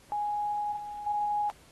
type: tone with level steps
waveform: sine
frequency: 830.6 Hz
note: G#5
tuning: in tune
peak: -28 / -36 / -26 dBFS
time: 0.12-1.5 s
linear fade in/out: 0 ms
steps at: 0.76 / 1.06 s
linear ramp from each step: 10 ms
effects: pink hiss -58 dBFS RMS until 1.71 s + AAC 32 kbps